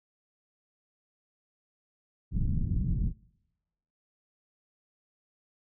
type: low-pass noise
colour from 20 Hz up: pink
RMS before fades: -28 dBFS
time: 2.31-3.13 s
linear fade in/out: 50 ms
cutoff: 190 Hz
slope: 24 dB/octave
effects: noise-tail reverb RT60 1.0 s tail -26 dB re dry